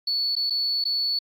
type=tone with dropouts; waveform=sine; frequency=4435 Hz; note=C#8; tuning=in tune; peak=-21 dBFS; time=0.07-1.19 s; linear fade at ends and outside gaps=5 ms; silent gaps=0.354-0.364 / 0.499-0.505 / 0.841-0.852 s; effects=tanh soft clip ceiling -17 dBFS + AAC 64 kbps